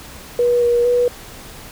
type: tone with pitch steps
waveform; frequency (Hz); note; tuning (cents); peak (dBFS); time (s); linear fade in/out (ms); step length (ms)
sine; 483.6 / 478 / 487.7; B4 / A#4 / B4; -36 / +43 / -22; -12; 0.39-1.08; 2; 230
effects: pink hiss -37 dBFS RMS until 1.71 s